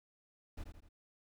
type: noise with echo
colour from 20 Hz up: brown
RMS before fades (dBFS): -43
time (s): 0.57-0.64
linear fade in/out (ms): 10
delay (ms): 83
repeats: 3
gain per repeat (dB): -6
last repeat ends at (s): 0.889
effects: none